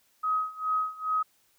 sine tone with tremolo, 1265 Hz, D#6, 28 cents sharp, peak -23 dBFS, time 0.23-1.23 s, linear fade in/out 10 ms, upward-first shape sine, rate 2.4 Hz, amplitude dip 90%, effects white hiss -67 dBFS RMS until 1.58 s

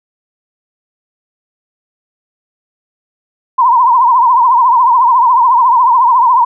sine tone with vibrato, 983 Hz, B5, 8 cents flat, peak -5 dBFS, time 3.58-6.45 s, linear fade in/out 10 ms, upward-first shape triangle, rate 14 Hz, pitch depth 140 cents each way, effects none

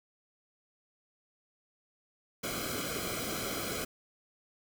pink noise with comb filter, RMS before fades -36 dBFS, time 2.43-3.85 s, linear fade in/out 10 ms, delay 1.1 ms, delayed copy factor -0.95, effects none

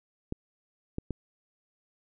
clicks, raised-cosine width 3 ms, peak -19 dBFS, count 3, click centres 0.324 / 0.984 / 1.107 s, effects none

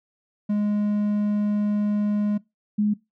triangle / sine tone pair in turn, 207.7 / 209.1 Hz, G#3 / G#3, 0 / +12 cents, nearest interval unison, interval 12 cents, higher second, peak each -18 / -18 dBFS, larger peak neither, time 0.49-2.38 / 2.78-2.94 s, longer first, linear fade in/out 10 ms, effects noise-tail reverb RT60 0.2 s tail -21 dB re dry

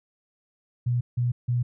sine tone bursts, 121.8 Hz, B2, 24 cents flat, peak -21 dBFS, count 3, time 0.86-1.63 s, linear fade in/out 10 ms, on 150 ms, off 160 ms, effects none

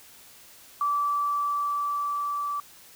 sine tone with level ramp, 1159 Hz, D6, 23 cents flat, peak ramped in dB -22 to -27 dBFS, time 0.81-2.6 s, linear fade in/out 2 ms, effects white hiss -51 dBFS RMS until 2.95 s

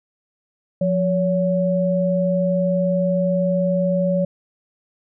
sine tone pair together, 177.24 / 564 Hz, F3 / C#5, +26 / +30 cents, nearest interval octave + minor sixth, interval 2004 cents, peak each -19 dBFS, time 0.81-4.25 s, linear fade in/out 5 ms, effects none

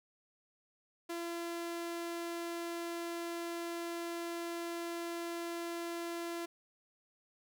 sawtooth tone, 340 Hz, F4, 46 cents flat, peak -34 dBFS, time 1.09-6.46 s, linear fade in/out 10 ms, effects none

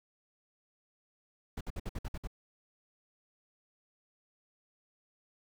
brown noise bursts, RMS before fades -37 dBFS, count 8, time 1.57-2.273 s, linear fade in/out 5 ms, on 38 ms, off 57 ms, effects none

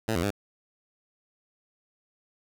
10% pulse tone with pitch steps, 111.8 / 84.9 / 101.1 Hz, A2 / F2 / G#2, +28 / -48 / -46 cents, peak -17 dBFS, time 0.08-0.305 s, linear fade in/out 5 ms, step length 75 ms, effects none

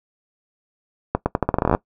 accelerating click train, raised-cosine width 1 ms, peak -3 dBFS, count 15, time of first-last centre 1.15-1.749 s, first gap 110 ms, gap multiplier 0.83, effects noise-tail reverb RT60 0.1 s tail -19 dB re dry

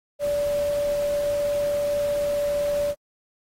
sine tone in noise, 580 Hz, D5, 22 cents flat, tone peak -21 dBFS, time 0.19-2.95 s, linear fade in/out 50 ms, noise pink, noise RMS -39 dBFS, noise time 0.19-2.95 s, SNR +15 dB, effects AAC 48 kbps

